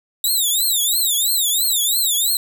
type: tone with vibrato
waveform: 10% pulse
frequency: 3764 Hz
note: A#7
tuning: 16 cents sharp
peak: -9 dBFS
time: 0.24-2.37 s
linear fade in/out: 2 ms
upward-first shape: triangle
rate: 3 Hz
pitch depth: 230 cents each way
effects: none